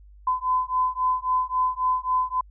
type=beating tone pair; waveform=sine; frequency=1014 / 1017.7 Hz; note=B5 / C6; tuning=+45 / -48 cents; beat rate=3.7 Hz; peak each=-24 dBFS; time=0.27-2.41 s; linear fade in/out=5 ms; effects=added 50 Hz sine -46 dBFS peak until 2.5 s